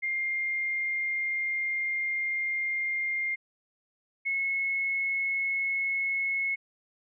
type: tone pair in turn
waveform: sine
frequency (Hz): 2113 / 2184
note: C7 / C#7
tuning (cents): +16 / -26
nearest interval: minor second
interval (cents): 58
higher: second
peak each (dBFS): -27 / -26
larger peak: second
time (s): 0.02-3.36 / 4.25-6.56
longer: first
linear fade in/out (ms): 20
effects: none